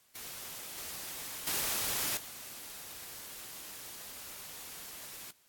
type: noise with level steps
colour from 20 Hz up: white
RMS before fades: -44 / -42 / -33 / -46 dBFS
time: 0.15-5.31 s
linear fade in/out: 5 ms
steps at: 0.78 / 1.47 / 2.17 s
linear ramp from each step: 2 ms
effects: white hiss -67 dBFS RMS until 5.48 s + AAC 64 kbps